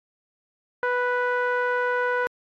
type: tone with low-pass filter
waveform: sawtooth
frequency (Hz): 493.4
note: B4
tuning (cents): -2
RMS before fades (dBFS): -24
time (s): 0.83-2.27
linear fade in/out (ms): 0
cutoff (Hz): 1500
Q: 2.9
effects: AAC 48 kbps